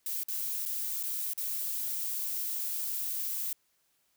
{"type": "noise with dropouts", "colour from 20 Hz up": "violet", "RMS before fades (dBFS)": -34, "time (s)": [0.06, 3.53], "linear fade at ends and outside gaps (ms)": 2, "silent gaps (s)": [[0.235, 0.284], [0.654, 0.659], [1.029, 1.035], [1.335, 1.377]], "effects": ["white hiss -73 dBFS RMS until 4.16 s"]}